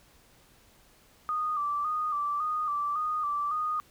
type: tone with vibrato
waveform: sine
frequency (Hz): 1200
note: D6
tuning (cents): +37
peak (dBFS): -27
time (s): 1.29-3.8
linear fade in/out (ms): 0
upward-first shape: square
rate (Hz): 1.8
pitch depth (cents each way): 49
effects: pink hiss -60 dBFS RMS until 3.9 s